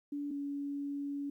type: tone pair in turn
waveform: sine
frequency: 287.8 / 283.5 Hz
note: D4 / C#4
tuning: -35 / +39 cents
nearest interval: unison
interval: 26 cents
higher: first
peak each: -35 / -35 dBFS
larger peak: neither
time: 0.12-0.31 / 0.31-1.3 s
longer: second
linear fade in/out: 5 ms
effects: 12-bit